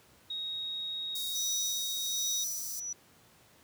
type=tone; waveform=sine; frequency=3766 Hz; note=A#7; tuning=17 cents sharp; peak=-34 dBFS; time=0.3-2.44 s; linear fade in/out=5 ms
type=high-pass noise; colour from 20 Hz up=white; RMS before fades=-40 dBFS; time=1.15-2.8 s; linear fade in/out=5 ms; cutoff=4500 Hz; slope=48 dB/octave
type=tone with tremolo; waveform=sine; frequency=5900 Hz; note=F#8; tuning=6 cents flat; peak=-31 dBFS; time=1.35-2.93 s; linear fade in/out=5 ms; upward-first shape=sine; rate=1.3 Hz; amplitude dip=65%
effects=pink hiss -61 dBFS RMS until 3.63 s + high-pass 80 Hz 12 dB/octave